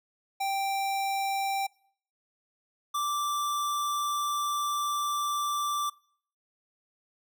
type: tone pair in turn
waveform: square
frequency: 784 / 1172.4 Hz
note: G5 / D6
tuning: 0 / -3 cents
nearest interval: perfect fifth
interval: 697 cents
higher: second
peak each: -28 dBFS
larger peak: neither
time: 0.4-1.67 / 2.94-5.9 s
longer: second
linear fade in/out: 10 ms
effects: noise-tail reverb RT60 0.6 s tail -25 dB re dry